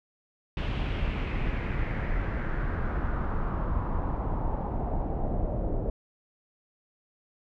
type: noise with low-pass filter sweep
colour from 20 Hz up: brown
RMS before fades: -29 dBFS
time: 0.57-5.9 s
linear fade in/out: 2 ms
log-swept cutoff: 3100 to 580 Hz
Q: 2.7
effects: none